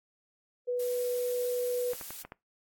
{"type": "tone", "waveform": "sine", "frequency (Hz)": 491.8, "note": "B4", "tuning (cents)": -7, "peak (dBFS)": -28, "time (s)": [0.67, 1.94], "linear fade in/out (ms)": 20}
{"type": "noise", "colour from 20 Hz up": "blue", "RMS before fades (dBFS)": -42, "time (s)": [0.79, 2.23], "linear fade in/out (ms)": 10}
{"type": "clicks", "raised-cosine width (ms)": 0.5, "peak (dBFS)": -27, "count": 5, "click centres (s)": [1.934, 2.012, 2.106, 2.25, 2.321]}
{"effects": ["noise-tail reverb RT60 0.2 s tail -22 dB re dry", "AAC 64 kbps"]}